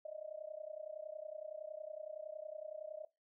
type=tone with amplitude modulation; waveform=sine; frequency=618 Hz; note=D#5; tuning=12 cents flat; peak=-40 dBFS; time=0.05-3.05 s; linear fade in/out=5 ms; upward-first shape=sine; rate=30.8 Hz; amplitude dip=90%; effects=noise-tail reverb RT60 0.2 s tail -19 dB re dry